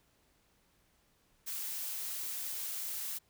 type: noise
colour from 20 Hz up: blue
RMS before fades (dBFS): -39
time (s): 1.46-3.19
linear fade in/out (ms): 20
effects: pink hiss -71 dBFS RMS until 3.29 s